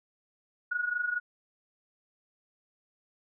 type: tone with amplitude modulation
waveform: sine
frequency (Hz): 1454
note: F#6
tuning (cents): -31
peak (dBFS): -25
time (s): 0.71-1.2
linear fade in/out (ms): 10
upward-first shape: sine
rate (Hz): 24.4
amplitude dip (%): 75
effects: none